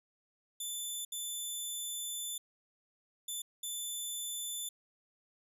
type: tone bursts at uneven times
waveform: 10% pulse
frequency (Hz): 3520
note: A7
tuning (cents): 0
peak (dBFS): -29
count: 4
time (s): 0.6-1.05 / 1.12-2.38 / 3.28-3.42 / 3.63-4.69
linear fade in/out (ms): 5
effects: resampled to 32000 Hz

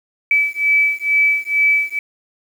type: beating tone pair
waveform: sine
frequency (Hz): 2300 / 2302.2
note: D7 / D7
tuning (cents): -37 / -35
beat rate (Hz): 2.2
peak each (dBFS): -16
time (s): 0.31-1.99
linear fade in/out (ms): 2
effects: 7-bit

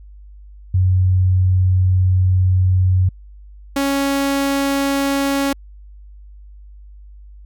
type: tone pair in turn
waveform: sine / sawtooth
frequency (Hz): 92.5 / 277.2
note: F#2 / C#4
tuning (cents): 0 / 0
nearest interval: octave + perfect fifth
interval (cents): 1900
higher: second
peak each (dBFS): -11 / -12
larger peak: first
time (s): 0.74-3.09 / 3.76-5.53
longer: first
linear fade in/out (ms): 5
effects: added 50 Hz sine -37 dBFS peak until 7.45 s

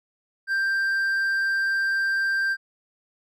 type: tone with hard clipping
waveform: sine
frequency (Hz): 1578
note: G6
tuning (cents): +11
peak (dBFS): -22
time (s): 0.47-2.57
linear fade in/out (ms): 50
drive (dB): 3
effects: none

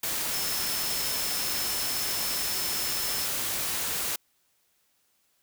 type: tone in noise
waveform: sine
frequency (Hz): 5274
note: E8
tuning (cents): 0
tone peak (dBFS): -34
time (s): 0.33-3.26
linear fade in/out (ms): 5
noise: white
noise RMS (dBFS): -30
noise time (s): 0.03-4.16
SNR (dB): -7
effects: white hiss -70 dBFS RMS until 5.42 s

